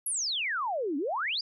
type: exponential two-way sweep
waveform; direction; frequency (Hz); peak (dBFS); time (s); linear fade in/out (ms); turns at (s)
sine; down then up; 11590 to 264.3 to 5130; -28; 0.06-1.41; 5; 0.97
effects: none